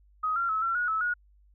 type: tone with pitch steps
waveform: sine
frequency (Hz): 1259 / 1376 / 1294 / 1357 / 1452 / 1302 / 1448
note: D#6 / F6 / E6 / E6 / F#6 / E6 / F#6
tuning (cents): +20 / -26 / -32 / +50 / -33 / -22 / -38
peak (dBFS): -25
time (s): 0.23-1.14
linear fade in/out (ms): 10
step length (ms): 130
effects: added 50 Hz sine -57 dBFS peak until 1.54 s